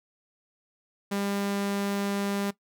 sawtooth tone, 200.2 Hz, G3, 37 cents sharp, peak -23 dBFS, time 1.11-2.51 s, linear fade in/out 10 ms, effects noise-tail reverb RT60 0.1 s tail -18 dB re dry

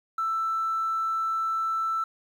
triangle tone, 1326 Hz, E6, 10 cents sharp, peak -21 dBFS, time 0.18-2.04 s, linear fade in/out 5 ms, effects tanh soft clip ceiling -22 dBFS + 10-bit

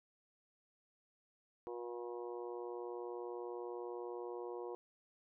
harmonic tone, 120 Hz, B2, 49 cents flat, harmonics 3 / 4 / 5 / 6 / 7 / 8 / 9, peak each -45 / -46 / -60 / -54 / -58 / -53 / -59 dBFS, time 1.67-4.75 s, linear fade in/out 0 ms, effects none

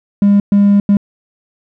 triangle tone bursts at uneven times, 202 Hz, G#3, 48 cents flat, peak -3 dBFS, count 3, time 0.22-0.4 / 0.52-0.8 / 0.89-0.97 s, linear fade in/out 2 ms, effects tanh soft clip ceiling -1 dBFS

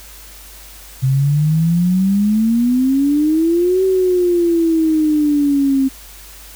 sine exponential two-way sweep, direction up then down, 129.3 to 381.5 to 265.1 Hz, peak -11 dBFS, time 1.02-5.89 s, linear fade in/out 20 ms, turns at 3.84 s, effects added 50 Hz sine -40 dBFS peak until 6.55 s + white hiss -39 dBFS RMS until 6.55 s

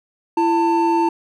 triangle tone pair together, 335.6 / 895 Hz, E4 / A5, +31 / +29 cents, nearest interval octave + perfect fourth, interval 1698 cents, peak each -15 dBFS, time 0.37-1.09 s, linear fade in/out 5 ms, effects none

